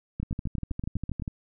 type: two click trains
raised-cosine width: 5 ms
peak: -19 / -19 dBFS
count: 14 / 9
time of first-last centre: 0.23-1.278 / 0.2-1.222 s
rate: 12.4 / 7.83 Hz
effects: none